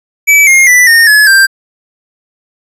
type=tone with pitch steps; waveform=square; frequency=2300 / 2134 / 1979.3 / 1836.1 / 1703.3 / 1580 Hz; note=D7 / C7 / B6 / A#6 / G#6 / G6; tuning=-37 / +34 / +3 / -27 / +43 / +13 cents; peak=-3 dBFS; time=0.27-1.47 s; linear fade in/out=20 ms; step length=200 ms; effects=resampled to 32000 Hz